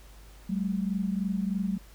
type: tone pair together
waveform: sine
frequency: 189.67 / 212.9 Hz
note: F#3 / G#3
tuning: +43 / +43 cents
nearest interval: major second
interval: 200 cents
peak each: -28 / -31 dBFS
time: 0.49-1.78 s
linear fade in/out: 10 ms
effects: added 50 Hz sine -49 dBFS peak until 1.94 s + pink hiss -56 dBFS RMS until 1.94 s